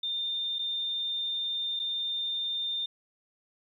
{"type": "tone with dropouts", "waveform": "sine", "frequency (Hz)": 3611, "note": "A7", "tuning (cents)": 44, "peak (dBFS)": -29, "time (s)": [0.03, 2.86], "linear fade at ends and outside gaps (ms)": 5, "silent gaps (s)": [[0.586, 0.591], [1.794, 1.798]], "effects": ["11-bit"]}